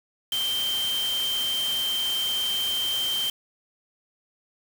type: tone in noise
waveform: sine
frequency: 3136 Hz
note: G7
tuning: in tune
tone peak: -24 dBFS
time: 0.32-3.3 s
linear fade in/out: 2 ms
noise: white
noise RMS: -34 dBFS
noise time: 0.32-3.3 s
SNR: +7 dB
effects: none